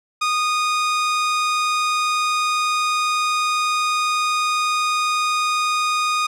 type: tone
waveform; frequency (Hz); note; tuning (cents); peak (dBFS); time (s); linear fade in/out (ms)
sawtooth; 1234; D#6; -15; -14; 0.21-6.27; 10
effects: low-pass 8000 Hz 12 dB/octave